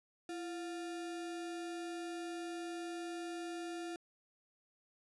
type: tone with sample-and-hold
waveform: sine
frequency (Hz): 337.6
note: E4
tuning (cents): +41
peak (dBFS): -40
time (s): 0.29-3.96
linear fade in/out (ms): 2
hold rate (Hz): 1050
effects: resampled to 24000 Hz